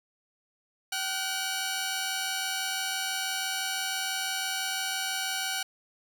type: tone pair together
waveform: 10% pulse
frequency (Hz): 766.5 / 1447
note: G5 / F#6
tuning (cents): -39 / -39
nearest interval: major seventh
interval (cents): 1100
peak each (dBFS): -24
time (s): 0.92-5.63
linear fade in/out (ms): 5
effects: none